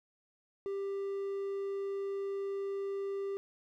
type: tone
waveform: triangle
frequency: 394.9 Hz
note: G4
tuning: 13 cents sharp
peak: -32 dBFS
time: 0.66-3.37 s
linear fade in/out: 0 ms
effects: none